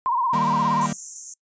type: tone with vibrato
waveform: sine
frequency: 994 Hz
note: B5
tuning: 11 cents sharp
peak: -19 dBFS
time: 0.06-0.86 s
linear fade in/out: 0 ms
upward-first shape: sine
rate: 17 Hz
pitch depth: 120 cents each way
type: chord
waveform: 45% pulse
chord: Eb major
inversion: none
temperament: equal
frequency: 155.56 / 196 / 233.1 Hz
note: Eb3 / G3 / Bb3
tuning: 0 / 0 / 0 cents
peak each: -29 dBFS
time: 0.33-0.93 s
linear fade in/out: 5 ms
type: high-pass noise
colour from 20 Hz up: pink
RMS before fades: -31 dBFS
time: 0.81-1.34 s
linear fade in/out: 5 ms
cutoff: 6000 Hz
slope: 96 dB/octave
effects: noise-tail reverb RT60 0.1 s tail -24 dB re dry + resampled to 16000 Hz